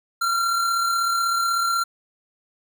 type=tone with amplitude modulation; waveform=square; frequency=1371 Hz; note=F6; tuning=32 cents flat; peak=-19 dBFS; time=0.21-1.84 s; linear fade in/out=10 ms; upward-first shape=sine; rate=36.2 Hz; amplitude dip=30%; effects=none